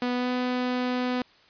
sawtooth tone with pitch glide, 246.9 to 249.9 Hz, B3 to B3, 0 to +21 cents, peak -21 dBFS, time 0.02-1.22 s, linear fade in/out 2 ms, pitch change +21 cents, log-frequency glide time 0.14-0.3 s, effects white hiss -57 dBFS RMS until 1.49 s + resampled to 11025 Hz

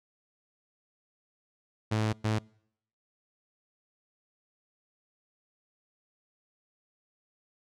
sawtooth tone bursts at uneven times, 108.7 Hz, A2, 21 cents flat, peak -22 dBFS, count 2, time 1.91-2.13 / 2.24-2.39 s, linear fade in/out 10 ms, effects noise-tail reverb RT60 0.7 s tail -26 dB re dry + low-pass 7000 Hz 12 dB/octave

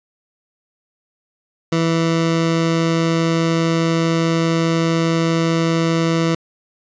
20% pulse tone, 164.81 Hz, E3, in tune, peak -10 dBFS, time 1.72-6.35 s, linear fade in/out 5 ms, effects resampled to 16000 Hz + 8-bit

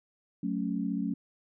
sine chord, F# minor, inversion none, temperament equal, 185 / 220 / 277.2 Hz, F#3 / A3 / C#4, 0 / 0 / 0 cents, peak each -33 dBFS, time 0.43-1.14 s, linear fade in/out 5 ms, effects none

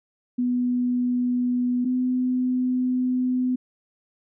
sine tone pair in turn, 246.9 / 252.7 Hz, B3 / B3, 0 / +40 cents, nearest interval unison, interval 40 cents, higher second, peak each -20 dBFS, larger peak neither, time 0.38-1.85 / 1.85-3.56 s, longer second, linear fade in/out 10 ms, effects none

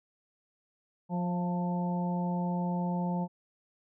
harmonic tone with a mistuned harmonic, 177.1 Hz, F3, 24 cents sharp, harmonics 1 / 2 / 3 / 4 / 5, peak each -29 / -44 / -41 / -42 / -38 dBFS, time 1.09-3.28 s, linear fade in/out 50 ms, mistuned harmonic 4, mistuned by -30 cents, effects none

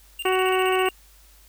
square tone with tremolo, 2794 Hz, F7, in tune, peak -29 dBFS, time 0.19-0.91 s, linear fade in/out 5 ms, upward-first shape square, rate 15 Hz, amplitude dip 80%
harmonic tone, 373.7 Hz, F#4, 17 cents sharp, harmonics 1 / 2 / 3 / 4 / 5 / 6 / 7 / 8, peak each -21 / -26 / -27 / -32 / -33 / -32 / -34 / -37 dBFS, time 0.25-0.89 s, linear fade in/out 5 ms
effects added 50 Hz sine -52 dBFS peak until 1.48 s + white hiss -55 dBFS RMS until 1.48 s

